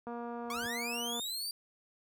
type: click train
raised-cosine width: 1 ms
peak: -29 dBFS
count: 268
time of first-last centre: 0.07-1.197 s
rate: 237 Hz
type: noise with exponential growth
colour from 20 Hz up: brown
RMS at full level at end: -43 dBFS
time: 0.33-0.66 s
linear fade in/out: 0 ms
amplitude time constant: 71 ms
type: linear sweep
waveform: sawtooth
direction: up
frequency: 1078 to 4742 Hz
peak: -33 dBFS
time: 0.5-1.51 s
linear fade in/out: 2 ms
effects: high-pass 80 Hz 12 dB/octave